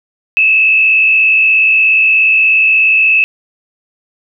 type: tone with frequency modulation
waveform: sine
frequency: 2603 Hz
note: E7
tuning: 22 cents flat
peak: -6 dBFS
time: 0.37-3.24 s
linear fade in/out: 0 ms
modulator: 56.8 Hz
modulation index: 1.1
effects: none